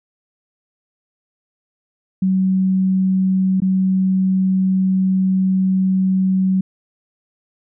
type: tone with dropouts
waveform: sine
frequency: 188.6 Hz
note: F#3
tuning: 33 cents sharp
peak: -13 dBFS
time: 2.22-6.61 s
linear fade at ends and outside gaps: 5 ms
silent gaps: 3.603-3.619 s
effects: none